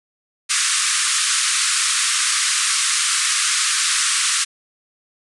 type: band-pass noise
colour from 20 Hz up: white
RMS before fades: -19 dBFS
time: 0.49-4.45 s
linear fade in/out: 20 ms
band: 1100 to 10000 Hz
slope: 96 dB/octave
effects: none